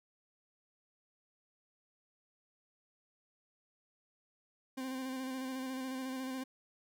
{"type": "tone with vibrato", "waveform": "40% pulse", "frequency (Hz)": 260.9, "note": "C4", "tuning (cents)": -5, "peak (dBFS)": -37, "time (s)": [4.77, 6.44], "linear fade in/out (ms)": 10, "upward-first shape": "square", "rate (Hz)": 14, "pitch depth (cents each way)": 23, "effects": []}